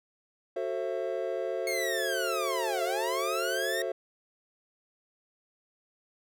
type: chord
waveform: triangle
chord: F# half-diminished seventh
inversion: none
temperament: just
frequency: 370 / 444 / 532.8 / 666 Hz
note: F#4 / A4 / C5 / E5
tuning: 0 / +16 / +31 / +18 cents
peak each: -34 / -34 / -32 / -34 dBFS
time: 0.56-3.92 s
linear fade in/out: 5 ms
type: linear two-way sweep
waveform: sawtooth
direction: down then up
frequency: 2179 to 662 to 1877 Hz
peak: -28 dBFS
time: 1.67-3.82 s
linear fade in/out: 2 ms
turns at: 2.83 s
effects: none